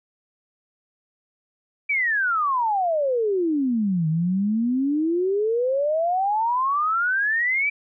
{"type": "exponential two-way sweep", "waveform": "sine", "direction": "down then up", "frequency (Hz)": [2349, 154.5, 2349], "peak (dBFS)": -19, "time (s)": [1.89, 7.7], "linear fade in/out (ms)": 10, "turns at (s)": 4.08, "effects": []}